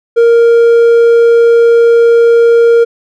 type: tone with hard clipping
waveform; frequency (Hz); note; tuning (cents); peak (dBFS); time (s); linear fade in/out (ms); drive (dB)
sine; 466.2; A#4; 0; -4; 0.16-2.85; 20; 3
effects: none